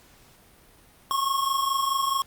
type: tone pair together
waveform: square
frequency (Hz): 1083.3 / 1108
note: C#6 / C#6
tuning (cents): -40 / -1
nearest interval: unison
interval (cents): 39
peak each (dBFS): -25 / -29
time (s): 1.11-2.22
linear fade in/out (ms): 0
effects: pink hiss -55 dBFS RMS until 2.26 s + Opus 48 kbps